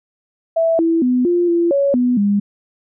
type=tone with pitch steps; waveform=sine; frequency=658 / 330.3 / 250.3 / 349.7 / 341.2 / 559 / 247.2 / 202.8 Hz; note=E5 / E4 / B3 / F4 / F4 / C#5 / B3 / G#3; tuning=-3 / +4 / +23 / +2 / -40 / +14 / +2 / -41 cents; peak=-12 dBFS; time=0.56-2.4 s; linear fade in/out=10 ms; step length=230 ms; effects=none